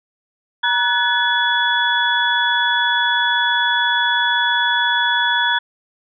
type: tone cluster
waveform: sine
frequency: 951 / 1486 / 1712 / 3405 Hz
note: A#5 / F#6 / A6 / G#7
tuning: +34 / +7 / -48 / +42 cents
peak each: -20 dBFS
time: 0.63-5.59 s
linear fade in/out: 10 ms
effects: none